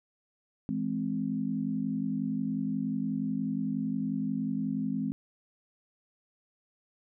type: chord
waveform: sine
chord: E augmented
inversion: none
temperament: equal with one note detuned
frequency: 164.81 / 210.6 / 261.6 Hz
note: E3 / G#3 / B#3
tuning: 0 / +24 / 0 cents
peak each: -36 / -32 / -32 dBFS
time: 0.69-5.12 s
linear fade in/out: 0 ms
effects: none